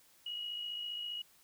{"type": "tone with amplitude modulation", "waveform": "sine", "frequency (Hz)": 2900, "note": "F#7", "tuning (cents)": -35, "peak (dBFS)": -36, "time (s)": [0.26, 1.22], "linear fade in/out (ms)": 5, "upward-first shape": "sine", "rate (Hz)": 55, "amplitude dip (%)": 40, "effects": ["white hiss -65 dBFS RMS until 1.43 s"]}